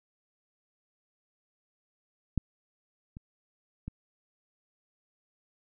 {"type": "clicks", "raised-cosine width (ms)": 5, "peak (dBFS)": [-14, -30, -24], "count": 3, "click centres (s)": [2.377, 3.169, 3.88], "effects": []}